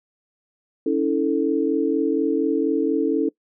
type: tone cluster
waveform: sine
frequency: 279.6 / 323.8 / 442 Hz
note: C#4 / E4 / A4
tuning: +15 / -31 / +8 cents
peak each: -22 dBFS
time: 0.86-3.29 s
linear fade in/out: 5 ms
effects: noise-tail reverb RT60 0.1 s tail -22 dB re dry